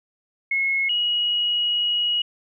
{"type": "tone pair in turn", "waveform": "sine", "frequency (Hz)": [2174, 2902], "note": ["C#7", "F#7"], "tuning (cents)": [-34, -34], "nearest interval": "perfect fourth", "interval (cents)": 500, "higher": "second", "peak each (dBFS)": -19, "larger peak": "neither", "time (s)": [[0.51, 0.89], [0.89, 2.22]], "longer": "second", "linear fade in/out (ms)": 5, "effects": []}